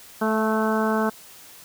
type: harmonic tone with a mistuned harmonic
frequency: 218.3 Hz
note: A3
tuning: 13 cents flat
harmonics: 1 / 2 / 3 / 4 / 5 / 6 / 7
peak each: -23 / -26 / -28 / -29 / -30 / -31 / -31 dBFS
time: 0.21-1.1 s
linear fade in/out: 10 ms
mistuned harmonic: 3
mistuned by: +18 cents
effects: white hiss -46 dBFS RMS until 1.64 s